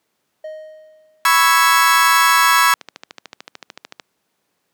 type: tone with exponential decay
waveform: triangle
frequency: 623 Hz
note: D#5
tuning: 2 cents sharp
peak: -24 dBFS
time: 0.44-1.46 s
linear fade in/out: 5 ms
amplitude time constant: 220 ms
type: chord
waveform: 35% pulse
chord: C# minor seventh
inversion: third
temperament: equal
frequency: 987.8 / 1108.7 / 1318.5 / 1661.2 Hz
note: B5 / C#6 / E6 / G#6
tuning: 0 / 0 / 0 / 0 cents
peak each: -15 dBFS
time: 1.25-2.74 s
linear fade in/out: 2 ms
type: click train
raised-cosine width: 0.2 ms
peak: -15 dBFS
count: 25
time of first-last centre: 2.22-3.998 s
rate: 13.5 Hz
effects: pink hiss -69 dBFS RMS until 4.73 s + high-pass 200 Hz 12 dB/octave